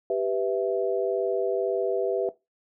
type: chord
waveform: sine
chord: E minor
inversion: first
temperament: equal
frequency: 392 / 493.9 / 659.3 Hz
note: G4 / B4 / E5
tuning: 0 / 0 / 0 cents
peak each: -27 dBFS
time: 0.1-2.29 s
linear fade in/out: 2 ms
effects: noise-tail reverb RT60 0.2 s tail -17 dB re dry